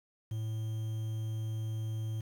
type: tone with quantisation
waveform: triangle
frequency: 110 Hz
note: A2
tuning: in tune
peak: -31 dBFS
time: 0.31-2.21 s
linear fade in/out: 5 ms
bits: 9
effects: none